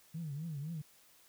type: tone with vibrato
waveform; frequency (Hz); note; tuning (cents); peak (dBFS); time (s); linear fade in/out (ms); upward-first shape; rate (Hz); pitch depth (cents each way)
sine; 153; D#3; -29; -37; 0.14-0.82; 10; triangle; 3.9; 210
effects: tanh soft clip ceiling -33 dBFS + white hiss -64 dBFS RMS until 1.28 s